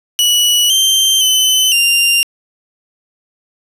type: tone with pitch steps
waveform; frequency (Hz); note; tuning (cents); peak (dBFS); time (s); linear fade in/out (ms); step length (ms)
sawtooth; 2939 / 3139 / 3039 / 2787; F#7 / G7 / F#7 / F7; -12 / +2 / +46 / -4; -6; 0.19-2.23; 0; 510
effects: resampled to 32000 Hz + 7-bit